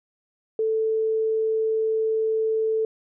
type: tone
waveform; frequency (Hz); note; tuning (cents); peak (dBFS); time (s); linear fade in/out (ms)
sine; 441.2; A4; +5; -20; 0.59-2.85; 2
effects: none

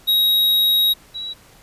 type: tone pair in turn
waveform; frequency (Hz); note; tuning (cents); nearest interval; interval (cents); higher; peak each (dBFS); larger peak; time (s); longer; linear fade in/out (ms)
square / sine; 3804 / 3895; A#7 / B7; +34 / -25; unison; 41; second; -14 / -26; first; 0.07-0.94 / 1.14-1.34; first; 20
effects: pink hiss -49 dBFS RMS until 1.62 s + resampled to 32000 Hz

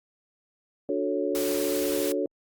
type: chord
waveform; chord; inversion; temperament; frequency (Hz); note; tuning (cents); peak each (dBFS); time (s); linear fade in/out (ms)
sine; D major seventh; none; equal with one note detuned; 293.7 / 365.5 / 440 / 554.4; D4 / F#4 / A4 / C#5; 0 / -21 / 0 / 0; -30; 0.89-2.26; 2
type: noise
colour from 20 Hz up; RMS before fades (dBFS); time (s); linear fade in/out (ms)
white; -34; 1.35-2.12; 0
effects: Opus 48 kbps

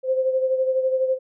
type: beating tone pair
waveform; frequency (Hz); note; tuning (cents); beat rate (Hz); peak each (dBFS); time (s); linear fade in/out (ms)
sine; 520 / 532; C5 / C5; -11 / +29; 12; -19 / -27; 0.03-1.19; 50
effects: none

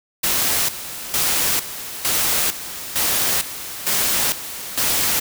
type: noise with tremolo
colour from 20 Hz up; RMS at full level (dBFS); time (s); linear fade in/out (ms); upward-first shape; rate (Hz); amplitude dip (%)
white; -19; 0.23-5.2; 10; square; 1.1; 75
effects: none

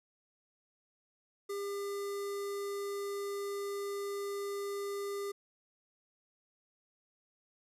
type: tone with notch filter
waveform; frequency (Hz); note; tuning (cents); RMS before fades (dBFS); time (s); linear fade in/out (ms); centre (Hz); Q
square; 401.6; G4; +42; -38; 1.49-5.32; 10; 2700; 1.7
effects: resampled to 32000 Hz + 12-bit

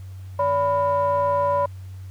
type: ring-modulated tone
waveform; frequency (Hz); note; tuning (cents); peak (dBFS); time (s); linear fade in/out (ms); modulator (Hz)
triangle; 210.2; G#3; +21; -13; 0.39-1.66; 5; 782
effects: added 94 Hz sine -34 dBFS peak until 2.1 s + pink hiss -56 dBFS RMS until 2.1 s

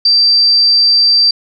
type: tone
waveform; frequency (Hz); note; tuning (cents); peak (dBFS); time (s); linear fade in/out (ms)
sine; 4685; D8; -5; -6; 0.05-1.31; 5
effects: none

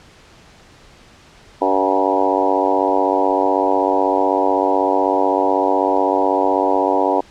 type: harmonic tone with a mistuned harmonic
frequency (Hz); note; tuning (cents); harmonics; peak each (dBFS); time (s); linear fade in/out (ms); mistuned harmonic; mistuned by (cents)
96; G2; -36; 3 / 4 / 5 / 6 / 7 / 8 / 9 / 10; -22 / -22 / -22 / -22 / -22 / -22 / -22 / -22; 1.61-7.21; 10; 7; +17
effects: pink hiss -46 dBFS RMS until 7.3 s + low-pass 6000 Hz 12 dB/octave

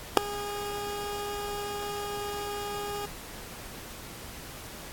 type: tone with ADSR envelope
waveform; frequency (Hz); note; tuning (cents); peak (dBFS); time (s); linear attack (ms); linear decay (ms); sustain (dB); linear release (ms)
20% pulse; 409.8; G#4; -23; -4; 0.17-3.06; 3; 4; -24; 7
effects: pink hiss -43 dBFS RMS until 4.92 s + AAC 64 kbps

